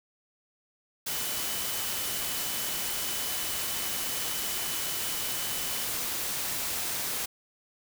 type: tone in noise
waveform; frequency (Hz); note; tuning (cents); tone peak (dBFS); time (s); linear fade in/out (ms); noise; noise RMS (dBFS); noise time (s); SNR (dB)
sine; 3000; F#7; +23; -42; 1.09-5.85; 10; white; -32; 1.06-7.26; -13
effects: none